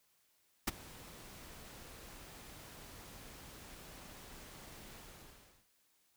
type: noise with ADSR envelope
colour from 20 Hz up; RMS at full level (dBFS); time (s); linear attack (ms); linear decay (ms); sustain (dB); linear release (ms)
pink; -31; 0.67-5.67; 10; 20; -22; 690
effects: white hiss -74 dBFS RMS until 6.16 s